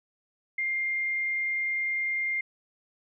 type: tone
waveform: sine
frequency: 2110 Hz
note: C7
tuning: 14 cents sharp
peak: -26 dBFS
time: 0.58-2.41 s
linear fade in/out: 5 ms
effects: none